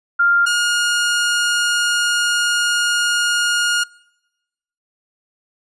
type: tone pair in turn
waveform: sine / sawtooth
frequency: 1396.9 / 1427.1 Hz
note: F6 / F6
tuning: 0 / +37 cents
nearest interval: unison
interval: 37 cents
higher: second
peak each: -11 dBFS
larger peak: neither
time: 0.19-0.46 / 0.46-3.84 s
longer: second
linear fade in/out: 10 ms
effects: noise-tail reverb RT60 1.0 s tail -26 dB re dry + resampled to 24000 Hz